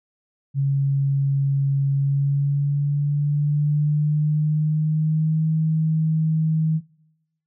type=tone with pitch glide; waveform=sine; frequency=138.59 to 158.28 Hz; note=C#3 to D#3; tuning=0 to +30 cents; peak=-17 dBFS; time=0.54-6.81 s; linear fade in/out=50 ms; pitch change=+230 cents; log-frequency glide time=1.92-5.46 s; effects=noise-tail reverb RT60 0.8 s tail -20 dB re dry